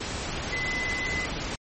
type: tone in noise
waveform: sine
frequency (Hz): 2021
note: B6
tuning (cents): +39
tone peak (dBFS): -28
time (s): 0.52-1.26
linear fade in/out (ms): 10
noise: pink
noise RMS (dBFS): -32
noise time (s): 0-1.56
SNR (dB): +1
effects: MP3 32 kbps